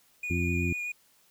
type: tone with vibrato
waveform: triangle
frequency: 2443 Hz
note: D#7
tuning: 32 cents flat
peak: -30 dBFS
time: 0.23-0.92 s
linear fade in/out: 5 ms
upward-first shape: sine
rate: 8 Hz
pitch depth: 14 cents each way
type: harmonic tone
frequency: 87.31 Hz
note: F2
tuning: in tune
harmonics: 1 / 2 / 3 / 4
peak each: -29 / -32 / -34 / -35 dBFS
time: 0.3-0.73 s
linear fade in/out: 5 ms
effects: white hiss -64 dBFS RMS until 1.3 s